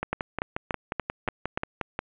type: two click trains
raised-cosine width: 0.5 ms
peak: -13 / -11 dBFS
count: 12 / 6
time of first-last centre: 0.03-1.991 / 0.13-1.575 s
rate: 5.61 / 3.46 Hz
effects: resampled to 8000 Hz + 7-bit